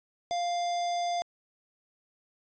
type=tone with notch filter; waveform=square; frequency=698.5 Hz; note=F5; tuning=in tune; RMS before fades=-30 dBFS; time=0.31-1.22 s; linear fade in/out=0 ms; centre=1800 Hz; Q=1.5; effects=resampled to 16000 Hz